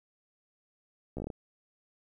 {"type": "slowing click train", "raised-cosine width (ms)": 2, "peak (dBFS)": -24, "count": 7, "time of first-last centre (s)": [1.17, 1.302], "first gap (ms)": 14, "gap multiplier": 1.18, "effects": ["11-bit"]}